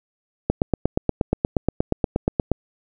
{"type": "click train", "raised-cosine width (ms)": 2, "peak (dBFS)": -4, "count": 18, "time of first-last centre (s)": [0.5, 2.517], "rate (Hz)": 8.43, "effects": []}